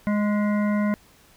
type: harmonic tone with a mistuned harmonic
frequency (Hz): 207.7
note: G#3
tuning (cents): 0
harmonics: 1 / 3 / 5 / 7 / 9 / 10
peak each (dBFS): -20 / -30 / -34 / -37 / -39 / -40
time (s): 0.07-0.94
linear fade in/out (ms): 0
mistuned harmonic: 9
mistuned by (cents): +44
effects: pink hiss -55 dBFS RMS until 1.36 s